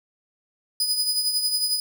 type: tone with tremolo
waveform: sawtooth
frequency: 4978 Hz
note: D#8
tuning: in tune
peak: -16 dBFS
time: 0.8-1.8 s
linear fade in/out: 2 ms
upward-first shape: triangle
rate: 11 Hz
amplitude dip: 60%
effects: none